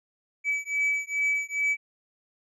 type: beating tone pair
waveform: triangle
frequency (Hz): 2291 / 2293.4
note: D7 / D7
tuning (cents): -44 / -42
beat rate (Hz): 2.4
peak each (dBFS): -26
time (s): 0.44-1.77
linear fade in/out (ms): 50
effects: resampled to 24000 Hz